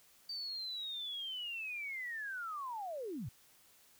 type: linear sweep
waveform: sine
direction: down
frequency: 4631 to 92.5 Hz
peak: -39 dBFS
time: 0.29-3.29 s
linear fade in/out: 5 ms
effects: white hiss -65 dBFS RMS until 3.99 s